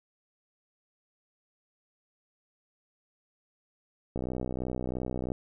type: click train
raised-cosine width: 2 ms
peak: -20 dBFS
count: 74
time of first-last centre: 4.16-5.319 s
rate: 63 Hz
effects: none